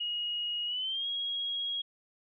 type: tone with pitch glide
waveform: sine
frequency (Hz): 2885 to 3295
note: F#7 to G#7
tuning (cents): -44 to -14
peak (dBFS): -31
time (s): 0-1.82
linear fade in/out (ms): 10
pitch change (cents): +230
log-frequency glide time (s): 0.66-1.07
effects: none